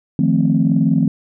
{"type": "chord", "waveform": "sine", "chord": "F dominant seventh", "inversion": "third", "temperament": "equal", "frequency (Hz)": [155.56, 174.61, 220, 261.6], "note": ["Eb3", "F3", "A3", "C4"], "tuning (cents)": [0, 0, 0, 0], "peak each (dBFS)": -17, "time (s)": [0.19, 1.08], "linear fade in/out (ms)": 2, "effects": ["tanh soft clip ceiling -3 dBFS"]}